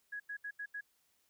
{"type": "tone bursts at uneven times", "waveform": "sine", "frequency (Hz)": 1668, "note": "G#6", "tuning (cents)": 7, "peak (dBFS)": -39, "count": 5, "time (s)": [[0.12, 0.2], [0.29, 0.37], [0.44, 0.51], [0.59, 0.66], [0.74, 0.81]], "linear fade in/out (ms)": 10, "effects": ["white hiss -75 dBFS RMS until 1.29 s"]}